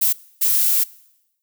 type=noise bursts at uneven times; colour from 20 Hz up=violet; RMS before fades=-17 dBFS; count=2; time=0.01-0.13 / 0.41-0.84 s; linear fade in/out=10 ms; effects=noise-tail reverb RT60 0.9 s tail -22 dB re dry